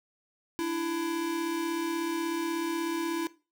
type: tone pair together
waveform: square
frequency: 296.9 / 333.3 Hz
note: D4 / E4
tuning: +19 / +19 cents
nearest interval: major second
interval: 200 cents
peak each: -37 / -30 dBFS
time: 0.59-3.27 s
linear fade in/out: 0 ms
effects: noise-tail reverb RT60 0.3 s tail -18 dB re dry